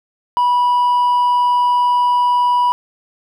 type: tone with hard clipping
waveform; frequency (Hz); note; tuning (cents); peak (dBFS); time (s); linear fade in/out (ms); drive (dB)
sine; 979; B5; -15; -12; 0.37-2.72; 0; 2
effects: none

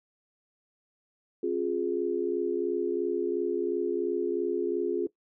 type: tone cluster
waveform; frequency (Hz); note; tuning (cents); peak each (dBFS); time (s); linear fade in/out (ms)
sine; 269.2 / 354.3 / 417.2; C4 / F4 / G#4; +49 / +25 / +8; -35 / -28 / -30; 1.43-5.07; 5
effects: noise-tail reverb RT60 0.1 s tail -18 dB re dry

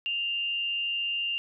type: tone with frequency modulation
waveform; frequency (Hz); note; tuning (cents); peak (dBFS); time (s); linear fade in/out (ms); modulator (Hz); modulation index
sine; 2794; F7; 0; -27; 0.06-1.38; 0; 185; 0.25
effects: none

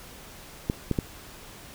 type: clicks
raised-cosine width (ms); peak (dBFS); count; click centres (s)
3; -11; 3; 0.699 / 0.913 / 0.988
effects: pink hiss -46 dBFS RMS until 1.74 s

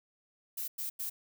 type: noise bursts at uneven times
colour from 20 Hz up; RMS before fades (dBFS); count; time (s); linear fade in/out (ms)
violet; -37; 3; 0.57-0.68 / 0.78-0.9 / 0.99-1.1; 10
effects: none

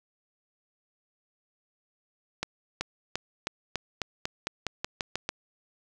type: accelerating click train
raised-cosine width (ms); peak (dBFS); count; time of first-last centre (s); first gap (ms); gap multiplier
0.2; -12; 13; 2.43-5.291; 380; 0.91
effects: none

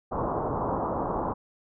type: low-pass noise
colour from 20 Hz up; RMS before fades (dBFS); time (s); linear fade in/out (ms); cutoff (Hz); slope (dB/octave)
white; -29; 0.11-1.34; 20; 1100; 48
effects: none

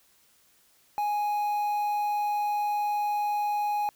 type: tone with quantisation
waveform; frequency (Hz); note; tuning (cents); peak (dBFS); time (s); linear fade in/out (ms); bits
triangle; 830.6; G#5; 0; -23; 0.98-3.89; 0; 8
effects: white hiss -63 dBFS RMS until 3.95 s

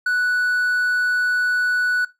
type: tone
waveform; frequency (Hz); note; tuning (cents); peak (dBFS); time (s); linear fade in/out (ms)
triangle; 1480; F#6; 0; -15; 0.06-2.05; 5
effects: noise-tail reverb RT60 0.2 s tail -18 dB re dry

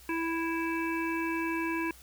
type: harmonic tone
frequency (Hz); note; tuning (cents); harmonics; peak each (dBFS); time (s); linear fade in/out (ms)
329.6; E4; 0; 1 / 3 / 5 / 7 / 8; -31 / -36 / -38 / -39 / -40; 0.09-1.91; 2
effects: added 60 Hz sine -55 dBFS peak until 2.02 s + white hiss -55 dBFS RMS until 2.02 s

